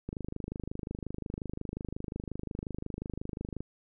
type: click train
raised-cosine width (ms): 3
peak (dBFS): -23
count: 91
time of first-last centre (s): 0.09-3.606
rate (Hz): 25.6
effects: none